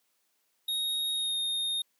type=tone with pitch glide; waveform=square; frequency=3749 to 3691 Hz; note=A#7 to A#7; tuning=+9 to -18 cents; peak=-29 dBFS; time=0.68-1.82 s; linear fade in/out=5 ms; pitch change=-27 cents; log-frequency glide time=1.13-1.37 s; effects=white hiss -74 dBFS RMS until 1.99 s + high-pass 200 Hz 12 dB/octave